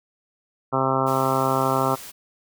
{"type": "harmonic tone", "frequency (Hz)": 132.8, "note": "C3", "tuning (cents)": 26, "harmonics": [1, 2, 3, 4, 5, 6, 7, 8, 9, 10], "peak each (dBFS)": [-28, -28, -28, -28, -28, -28, -28, -28, -28, -28], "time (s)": [0.72, 1.96], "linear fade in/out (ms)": 20}
{"type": "noise", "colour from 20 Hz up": "white", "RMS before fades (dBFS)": -39, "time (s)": [1.06, 2.12], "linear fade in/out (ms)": 20}
{"effects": []}